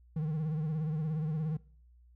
triangle tone with vibrato, 155.56 Hz, D#3, in tune, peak -28 dBFS, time 0.16-1.57 s, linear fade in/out 5 ms, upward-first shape triangle, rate 17 Hz, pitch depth 90 cents each way, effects noise-tail reverb RT60 0.5 s tail -21 dB re dry + added 60 Hz sine -57 dBFS peak until 2.15 s

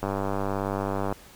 click train, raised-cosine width 1 ms, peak -14 dBFS, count 109, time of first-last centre 0.03-1.125 s, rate 98.6 Hz, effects pink hiss -50 dBFS RMS until 1.35 s

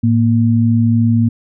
sine tone pair together, 110 / 233.3 Hz, A2 / A#3, 0 / +2 cents, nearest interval octave + minor second, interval 1302 cents, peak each -12 dBFS, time 0.03-1.29 s, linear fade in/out 10 ms, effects none

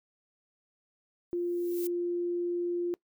violet noise with exponential growth, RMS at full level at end -38 dBFS, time 1.31-1.87 s, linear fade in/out 2 ms, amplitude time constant 120 ms
sine tone, 349.2 Hz, F4, in tune, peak -28 dBFS, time 1.33-2.94 s, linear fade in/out 0 ms
effects noise-tail reverb RT60 0.1 s tail -23 dB re dry

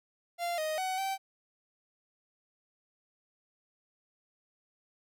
45% pulse tone with pitch steps, 692 / 623 / 750 / 774 Hz, F5 / D#5 / F#5 / G5, -16 / +2 / +23 / -22 cents, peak -31 dBFS, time 0.38-1.18 s, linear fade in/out 50 ms, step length 200 ms, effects none

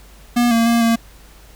square tone with pitch steps, 240.4 / 229.8 / 233.6 / 229.5 Hz, B3 / A#3 / A#3 / A#3, -46 / -25 / +4 / -27 cents, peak -13 dBFS, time 0.36-0.96 s, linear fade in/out 10 ms, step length 150 ms, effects added 50 Hz sine -43 dBFS peak until 1.55 s + pink hiss -47 dBFS RMS until 1.55 s

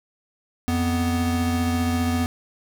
square tone pair together, 87.29 / 246.9 Hz, F2 / B3, 0 / 0 cents, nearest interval octave + tritone, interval 1800 cents, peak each -25 / -23 dBFS, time 0.68-2.26 s, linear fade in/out 0 ms, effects none

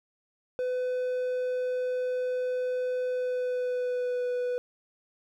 triangle tone with pitch glide, 503 to 494.1 Hz, B4 to B4, +32 to +1 cents, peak -25 dBFS, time 0.59-4.58 s, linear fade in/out 0 ms, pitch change -31 cents, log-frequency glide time 3.09-4.27 s, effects none

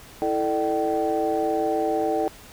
sine tone cluster, 327.9 / 439.4 / 601 / 767 Hz, E4 / A4 / D5 / G5, -9 / -2 / +40 / -38 cents, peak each -26 / -25 / -27 / -25 dBFS, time 0.22-2.28 s, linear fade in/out 0 ms, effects tanh soft clip ceiling -13 dBFS + pink hiss -46 dBFS RMS until 2.52 s

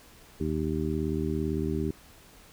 harmonic tone, 77.78 Hz, D#2, in tune, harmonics 1 / 2 / 3 / 4 / 5, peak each -33 / -33 / -33 / -33 / -33 dBFS, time 0.4-1.91 s, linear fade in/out 5 ms, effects pink hiss -54 dBFS RMS until 2.52 s

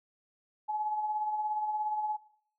sine tone with tremolo, 851 Hz, G#5, 42 cents sharp, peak -28 dBFS, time 0.68-2.17 s, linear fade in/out 20 ms, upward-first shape sine, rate 17 Hz, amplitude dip 45%, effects noise-tail reverb RT60 0.6 s tail -17 dB re dry

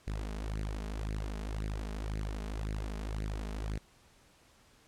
sawtooth tone with flanger, 52.5 Hz, G#1, 19 cents sharp, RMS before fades -37 dBFS, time 0.07-3.78 s, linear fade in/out 5 ms, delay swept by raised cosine 0.44 to 4.84 ms, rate 1.9 Hz, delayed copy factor +0.75, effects pink hiss -63 dBFS RMS until 4.87 s + low-pass 10000 Hz 12 dB/octave

